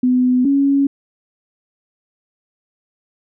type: tone pair in turn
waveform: sine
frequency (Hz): 251.5 / 278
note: B3 / C#4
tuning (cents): +32 / +5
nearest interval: major second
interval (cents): 173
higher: second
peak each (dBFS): -11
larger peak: neither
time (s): 0.03-0.45 / 0.45-0.87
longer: neither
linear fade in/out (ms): 5
effects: none